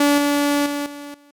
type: tone with level steps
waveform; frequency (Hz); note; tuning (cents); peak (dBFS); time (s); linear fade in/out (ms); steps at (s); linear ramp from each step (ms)
sawtooth; 288; D4; -34; -9 / -12 / -18 / -28 / -44; 0-1.31; 5; 0.18 / 0.66 / 0.86 / 1.14; 2
effects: MP3 96 kbps